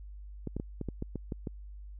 clicks, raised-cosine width 3 ms, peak -22 dBFS, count 9, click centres 0.473 / 0.566 / 0.599 / 0.813 / 0.887 / 1.024 / 1.157 / 1.322 / 1.472 s, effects added 50 Hz sine -43 dBFS peak until 1.99 s

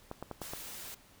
clicks, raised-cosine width 1 ms, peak -25 dBFS, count 5, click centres 0.114 / 0.226 / 0.313 / 0.417 / 0.535 s
white noise, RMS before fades -45 dBFS, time 0.41-0.95 s, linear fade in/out 10 ms
effects pink hiss -60 dBFS RMS until 1.2 s

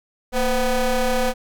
30% pulse ring-modulated tone, 247 Hz, B3, in tune, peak -12 dBFS, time 0.32-1.34 s, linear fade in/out 50 ms, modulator 264 Hz, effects none

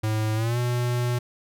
square tone with pitch glide, 108.7 to 122.01 Hz, A2 to B2, -21 to -21 cents, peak -23 dBFS, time 0.03-1.19 s, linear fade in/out 10 ms, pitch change +200 cents, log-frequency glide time 0.35-0.58 s, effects none

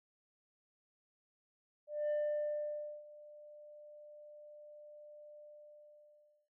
sine tone with ADSR envelope, 596 Hz, D5, 25 cents sharp, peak -29 dBFS, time 1.87-6.49 s, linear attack 230 ms, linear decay 930 ms, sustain -23 dB, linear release 1100 ms, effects noise-tail reverb RT60 0.2 s tail -21 dB re dry + tanh soft clip ceiling -31 dBFS

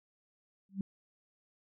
sine tone with exponential growth, 194.4 Hz, G3, 14 cents flat, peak -28 dBFS, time 0.69-0.81 s, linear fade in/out 2 ms, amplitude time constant 25 ms, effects none

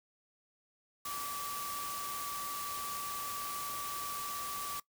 sine tone in noise, 1155 Hz, D6, 29 cents flat, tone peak -39 dBFS, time 1.05-4.8 s, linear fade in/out 5 ms, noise white, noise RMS -42 dBFS, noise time 1.05-4.8 s, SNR 0 dB, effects noise-tail reverb RT60 0.1 s tail -20 dB re dry

